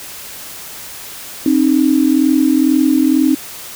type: tone pair together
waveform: sine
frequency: 265.9 / 308 Hz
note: C4 / D#4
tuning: +28 / -17 cents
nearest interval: minor third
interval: 255 cents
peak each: -12 dBFS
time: 1.46-3.35 s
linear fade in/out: 2 ms
effects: white hiss -31 dBFS RMS until 3.75 s